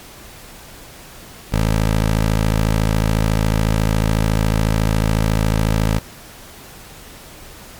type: tone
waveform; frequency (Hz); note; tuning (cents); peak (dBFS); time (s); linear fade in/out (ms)
15% pulse; 54; A1; -32; -8; 1.52-5.99; 10
effects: pink hiss -39 dBFS RMS until 7.79 s + MP3 96 kbps